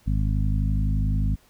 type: harmonic tone with a mistuned harmonic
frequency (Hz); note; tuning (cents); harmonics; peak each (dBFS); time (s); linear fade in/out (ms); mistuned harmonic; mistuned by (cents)
51.7; G#1; -7; 1 / 2 / 3 / 4 / 5; -22 / -26 / -29 / -32 / -35; 0.06-1.36; 20; 1; -16
effects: pink hiss -59 dBFS RMS until 1.49 s